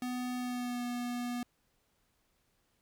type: tone with pitch glide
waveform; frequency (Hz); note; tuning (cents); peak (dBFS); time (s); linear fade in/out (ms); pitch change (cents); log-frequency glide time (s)
square; 249 to 243.3; B3 to B3; +14 to -26; -35; 0.02-1.43; 2; -40; 0.37-0.83
effects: pink hiss -75 dBFS RMS until 2.81 s

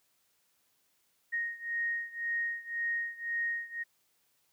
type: beating tone pair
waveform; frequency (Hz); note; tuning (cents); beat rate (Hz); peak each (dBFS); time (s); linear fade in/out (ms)
sine; 1864.7 / 1866.6; A#6 / A#6; 0 / +2; 1.9; -34 / -36; 1.32-3.84; 20
effects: white hiss -73 dBFS RMS until 4.52 s + high-pass 60 Hz 12 dB/octave

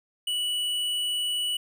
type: tone with hard clipping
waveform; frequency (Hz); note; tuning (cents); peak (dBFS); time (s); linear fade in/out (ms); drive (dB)
sine; 2949; F#7; -6; -27; 0.27-1.57; 5; 10
effects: none

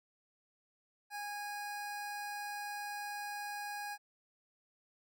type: tone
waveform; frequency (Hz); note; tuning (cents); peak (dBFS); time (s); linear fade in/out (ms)
25% pulse; 823; G#5; -16; -36; 1.1-3.98; 50
effects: none

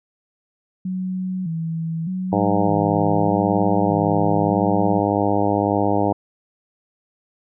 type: tone with vibrato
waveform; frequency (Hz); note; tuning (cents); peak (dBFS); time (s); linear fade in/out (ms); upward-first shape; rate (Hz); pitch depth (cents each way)
sine; 174; F3; -6; -22; 0.85-5; 5; square; 0.82; 110
type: harmonic tone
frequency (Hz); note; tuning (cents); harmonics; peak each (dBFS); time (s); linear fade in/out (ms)
101.8; G#2; -34; 1 / 2 / 3 / 4 / 5 / 6 / 7 / 8 / 9; -26 / -25 / -22 / -26 / -25 / -26 / -25 / -25 / -28; 2.32-6.13; 10
effects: none

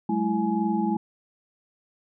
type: tone cluster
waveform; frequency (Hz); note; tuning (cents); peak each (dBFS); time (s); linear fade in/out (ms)
sine; 191.9 / 214.6 / 331.7 / 841; G3 / A3 / E4 / G#5; -37 / -43 / +11 / +22; -29 / -25 / -28 / -29; 0.09-0.97; 5
effects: none

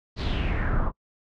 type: noise with low-pass filter sweep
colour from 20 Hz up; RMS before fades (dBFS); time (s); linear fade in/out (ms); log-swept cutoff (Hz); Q
brown; -25; 0.16-0.92; 50; 4600 to 1000; 3.7
effects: noise-tail reverb RT60 0.1 s tail -26 dB re dry

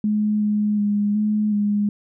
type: tone with pitch steps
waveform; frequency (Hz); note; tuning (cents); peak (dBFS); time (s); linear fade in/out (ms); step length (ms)
sine; 211.2 / 209.5 / 205.8 / 211.8 / 206.2; G#3 / G#3 / G#3 / G#3 / G#3; +29 / +15 / -16 / +34 / -12; -17; 0.04-1.89; 2; 370
effects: none

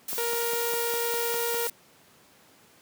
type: noise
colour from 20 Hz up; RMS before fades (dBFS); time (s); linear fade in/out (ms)
blue; -32; 0.08-1.7; 5
type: click train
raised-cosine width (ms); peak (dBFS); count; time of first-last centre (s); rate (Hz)
1; -24; 8; 0.13-1.544; 4.95
type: tone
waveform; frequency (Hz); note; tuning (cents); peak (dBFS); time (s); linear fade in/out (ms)
sawtooth; 469.6; A#4; +13; -24; 0.18-1.67; 0
effects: pink hiss -57 dBFS RMS until 2.81 s + high-pass 150 Hz 12 dB/octave

